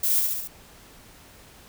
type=noise with echo; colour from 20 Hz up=violet; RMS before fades=-23 dBFS; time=0.03-0.2 s; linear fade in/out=5 ms; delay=69 ms; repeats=4; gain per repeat=-3 dB; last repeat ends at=0.476 s; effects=pink hiss -50 dBFS RMS until 1.68 s